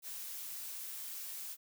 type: noise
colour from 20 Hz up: blue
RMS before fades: -44 dBFS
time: 0.02-1.57 s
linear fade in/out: 50 ms
effects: none